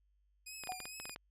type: tone with vibrato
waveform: 10% pulse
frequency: 2489 Hz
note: D#7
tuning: in tune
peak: -37 dBFS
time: 0.46-1.15 s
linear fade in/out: 10 ms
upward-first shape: triangle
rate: 2.4 Hz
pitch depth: 70 cents each way
type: clicks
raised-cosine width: 0.3 ms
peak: -28 dBFS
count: 9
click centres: 0.637 / 0.673 / 0.721 / 0.803 / 0.855 / 1 / 1.055 / 1.095 / 1.161 s
type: tone with exponential decay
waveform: sine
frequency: 740 Hz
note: F#5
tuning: in tune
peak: -34 dBFS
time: 0.69-0.88 s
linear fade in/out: 2 ms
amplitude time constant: 40 ms
effects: added 50 Hz sine -70 dBFS peak until 1.3 s + low-pass 12000 Hz 12 dB/octave